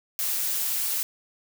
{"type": "noise", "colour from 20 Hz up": "blue", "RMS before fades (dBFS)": -27, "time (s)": [0.19, 1.03], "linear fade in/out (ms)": 0, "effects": []}